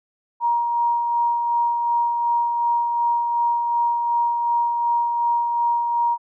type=tone with tremolo; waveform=sine; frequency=945 Hz; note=A#5; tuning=23 cents sharp; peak=-16 dBFS; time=0.4-6.18 s; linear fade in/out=50 ms; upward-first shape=sine; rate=2.7 Hz; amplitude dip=35%; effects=none